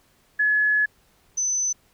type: tone pair in turn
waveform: sine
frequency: 1702 / 6065 Hz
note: G#6 / F#8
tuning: +42 / +42 cents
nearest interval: octave + minor seventh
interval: 2200 cents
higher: second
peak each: -17 / -21 dBFS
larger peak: first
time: 0.39-0.86 / 1.37-1.73 s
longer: first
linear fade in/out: 10 ms
effects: pink hiss -61 dBFS RMS until 1.93 s